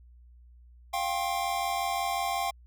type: chord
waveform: square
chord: F suspended second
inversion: none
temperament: equal with one note detuned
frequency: 698.5 / 784 / 1069.7 Hz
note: F5 / G5 / C6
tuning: 0 / 0 / +38 cents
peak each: -33 / -32 / -35 dBFS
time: 0.93-2.51 s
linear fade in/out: 10 ms
effects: added 60 Hz sine -51 dBFS peak until 2.66 s